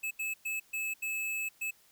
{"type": "tone bursts at uneven times", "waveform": "square", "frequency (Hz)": 2601, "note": "E7", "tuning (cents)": -24, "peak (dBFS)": -33, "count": 6, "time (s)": [[0.03, 0.11], [0.19, 0.34], [0.45, 0.6], [0.73, 0.94], [1.02, 1.49], [1.61, 1.71]], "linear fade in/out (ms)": 10, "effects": ["white hiss -64 dBFS RMS until 1.91 s"]}